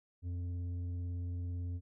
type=tone with tanh clipping; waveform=triangle; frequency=88.2 Hz; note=F2; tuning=18 cents sharp; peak=-37 dBFS; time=0.22-1.81 s; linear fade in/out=50 ms; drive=11 dB; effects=none